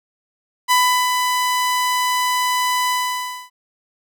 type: tone with ADSR envelope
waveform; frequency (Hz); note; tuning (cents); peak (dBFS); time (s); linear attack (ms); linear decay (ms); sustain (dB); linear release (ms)
sawtooth; 998; B5; +18; -8; 0.68-3.5; 33; 370; -5; 600
effects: none